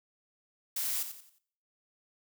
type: noise with echo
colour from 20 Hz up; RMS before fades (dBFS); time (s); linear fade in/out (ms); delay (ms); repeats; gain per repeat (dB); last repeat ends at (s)
blue; -33; 0.76-1.03; 5; 89; 4; -9; 1.386
effects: noise-tail reverb RT60 0.6 s tail -20 dB re dry